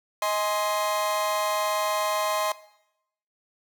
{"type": "chord", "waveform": "40% pulse", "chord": "Ab major", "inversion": "second", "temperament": "equal with one note detuned", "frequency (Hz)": [629.8, 830.6, 1046.5], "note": ["Eb5", "Ab5", "C6"], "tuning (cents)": [21, 0, 0], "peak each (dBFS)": [-27, -31, -26], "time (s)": [0.22, 2.52], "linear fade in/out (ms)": 2, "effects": ["noise-tail reverb RT60 0.8 s tail -18 dB re dry"]}